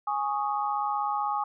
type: chord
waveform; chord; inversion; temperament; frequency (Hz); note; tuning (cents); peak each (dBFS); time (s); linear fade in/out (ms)
sine; Ab suspended fourth; none; equal; 830.6 / 1108.7 / 1244.5; Ab5 / Db6 / Eb6; 0 / 0 / 0; -28 / -32 / -32; 0.07-1.44; 5
effects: none